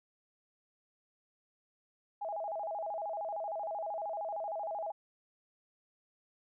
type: tone with vibrato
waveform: sine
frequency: 731 Hz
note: F#5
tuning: 21 cents flat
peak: -35 dBFS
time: 2.21-4.92 s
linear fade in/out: 10 ms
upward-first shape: square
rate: 13 Hz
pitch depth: 200 cents each way
effects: none